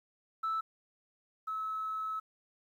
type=tone pair in turn; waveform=sine; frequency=1315 / 1296.1 Hz; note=E6 / E6; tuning=-5 / -30 cents; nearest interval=unison; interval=25 cents; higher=first; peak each=-29 / -33 dBFS; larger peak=first; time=0.43-0.61 / 1.47-2.2 s; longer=second; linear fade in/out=10 ms; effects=tanh soft clip ceiling -28 dBFS + 11-bit